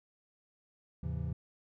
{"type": "tone cluster", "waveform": "triangle", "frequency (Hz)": [78.3, 105.8, 133.6, 167.2], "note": ["D#2", "G#2", "C3", "E3"], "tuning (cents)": [11, 33, 36, 25], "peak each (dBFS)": [-36, -40, -37, -38], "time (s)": [1.03, 1.33], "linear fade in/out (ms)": 5, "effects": []}